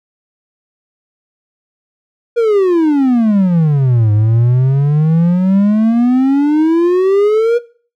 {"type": "exponential two-way sweep", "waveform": "triangle", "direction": "down then up", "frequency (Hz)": [481, 103.83, 481], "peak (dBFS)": -6, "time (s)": [2.36, 7.59], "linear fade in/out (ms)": 20, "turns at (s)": 4.12, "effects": ["noise-tail reverb RT60 0.4 s tail -19 dB re dry"]}